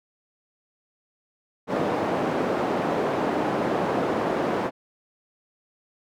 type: band-pass noise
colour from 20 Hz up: white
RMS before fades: -25 dBFS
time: 1.67-4.71 s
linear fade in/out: 50 ms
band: 200 to 650 Hz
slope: 12 dB/octave
effects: none